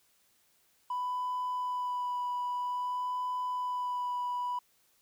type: tone with vibrato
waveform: triangle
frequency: 991 Hz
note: B5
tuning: 6 cents sharp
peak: -28 dBFS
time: 0.9-4.59 s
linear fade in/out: 5 ms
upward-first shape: sine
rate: 0.51 Hz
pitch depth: 13 cents each way
effects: tanh soft clip ceiling -27 dBFS + white hiss -69 dBFS RMS until 5.01 s